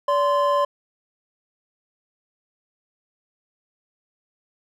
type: tone pair together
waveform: triangle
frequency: 575 / 1039.4 Hz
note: D5 / C6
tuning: -37 / -12 cents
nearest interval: minor seventh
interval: 1025 cents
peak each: -18 dBFS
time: 0.08-0.65 s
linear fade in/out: 5 ms
effects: none